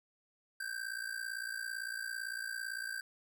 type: ring-modulated tone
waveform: square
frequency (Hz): 1568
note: G6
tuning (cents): 0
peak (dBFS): -36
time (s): 0.6-3.01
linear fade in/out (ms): 2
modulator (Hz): 28.9
effects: none